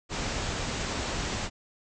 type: low-pass noise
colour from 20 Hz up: pink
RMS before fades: -32 dBFS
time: 0.09-1.5 s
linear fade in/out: 50 ms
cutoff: 7900 Hz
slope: 96 dB/octave
effects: none